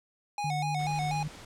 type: tone with vibrato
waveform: square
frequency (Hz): 778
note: G5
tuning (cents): -13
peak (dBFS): -31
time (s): 0.38-1.23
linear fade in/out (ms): 2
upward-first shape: square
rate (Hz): 4.1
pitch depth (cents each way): 100
type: tone with pitch glide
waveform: sine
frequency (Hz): 150 to 151.22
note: D3 to D#3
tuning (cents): +37 to -49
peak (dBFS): -31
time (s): 0.44-1.28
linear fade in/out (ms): 5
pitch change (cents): +14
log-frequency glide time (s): 0.69-1.01
type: noise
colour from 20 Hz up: pink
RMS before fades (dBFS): -47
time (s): 0.79-1.45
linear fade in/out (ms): 5
effects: low-pass 8000 Hz 12 dB/octave